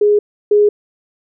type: tone pair in turn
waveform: sine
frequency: 415.3 / 415.3 Hz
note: G#4 / G#4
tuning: 0 / 0 cents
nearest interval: unison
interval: 0 cents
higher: neither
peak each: -8 / -7 dBFS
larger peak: second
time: 0.01-0.19 / 0.51-0.69 s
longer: neither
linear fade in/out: 5 ms
effects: none